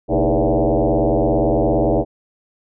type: tone with frequency modulation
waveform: sine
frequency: 125.5 Hz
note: B2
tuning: 28 cents sharp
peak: -13 dBFS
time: 0.08-2.05 s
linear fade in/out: 50 ms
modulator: 89.5 Hz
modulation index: 6.7
effects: none